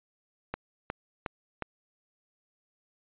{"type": "click train", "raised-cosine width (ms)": 0.5, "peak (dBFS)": -17, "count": 4, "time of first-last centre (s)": [0.54, 1.623], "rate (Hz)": 2.77, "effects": ["resampled to 8000 Hz"]}